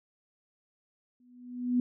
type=tone with exponential growth; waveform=sine; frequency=246.7 Hz; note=B3; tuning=2 cents flat; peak=-21 dBFS; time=1.2-1.8 s; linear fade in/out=2 ms; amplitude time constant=130 ms; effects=none